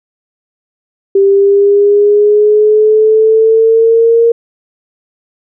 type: exponential sweep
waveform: sine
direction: up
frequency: 392 to 465.7 Hz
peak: -4 dBFS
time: 1.15-4.32 s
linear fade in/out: 5 ms
effects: none